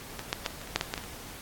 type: clicks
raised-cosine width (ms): 0.2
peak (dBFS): -18 / -9 / -11 / -29 / -27 / -28 / -6 / -10 / -12 / -18 / -26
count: 11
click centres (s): 0.193 / 0.329 / 0.462 / 0.506 / 0.615 / 0.674 / 0.76 / 0.811 / 0.939 / 0.978 / 1.039
effects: pink hiss -44 dBFS RMS until 1.41 s + AAC 64 kbps